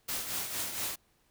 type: noise with tremolo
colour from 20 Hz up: white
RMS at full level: -33 dBFS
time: 0.08-0.96 s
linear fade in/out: 10 ms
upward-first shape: triangle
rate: 4.3 Hz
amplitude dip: 60%
effects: pink hiss -70 dBFS RMS until 1.3 s